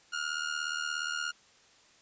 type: tone with amplitude modulation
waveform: sawtooth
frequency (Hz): 1421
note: F6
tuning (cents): +30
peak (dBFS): -25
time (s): 0.12-1.32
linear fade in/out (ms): 20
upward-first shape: sine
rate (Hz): 77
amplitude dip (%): 75
effects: white hiss -61 dBFS RMS until 2.01 s + resampled to 16000 Hz